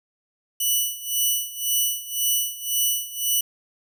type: tone with tremolo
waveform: 5% pulse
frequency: 2960 Hz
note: F#7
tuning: in tune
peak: -10 dBFS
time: 0.6-3.41 s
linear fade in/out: 5 ms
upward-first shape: sine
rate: 1.9 Hz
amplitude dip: 85%
effects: none